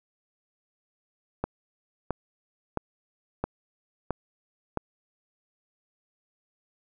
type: click train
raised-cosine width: 1 ms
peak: -13 dBFS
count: 6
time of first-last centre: 1.44-4.773 s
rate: 1.5 Hz
effects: none